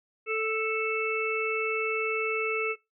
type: harmonic tone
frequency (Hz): 440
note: A4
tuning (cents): 0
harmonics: 1 / 3 / 5 / 6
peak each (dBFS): -29 / -34 / -33 / -32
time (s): 0.26-2.76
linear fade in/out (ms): 50
effects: noise-tail reverb RT60 0.2 s tail -20 dB re dry